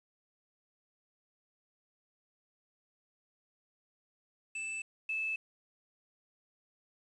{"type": "tone pair in turn", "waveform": ["square", "sine"], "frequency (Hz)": [2637, 2620], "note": ["E7", "E7"], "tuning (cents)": [0, -11], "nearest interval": "unison", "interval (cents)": 11, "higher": "first", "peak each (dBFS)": [-37, -32], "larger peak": "second", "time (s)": [[4.55, 4.82], [5.09, 5.36]], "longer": "neither", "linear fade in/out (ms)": 5, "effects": ["resampled to 22050 Hz", "10-bit"]}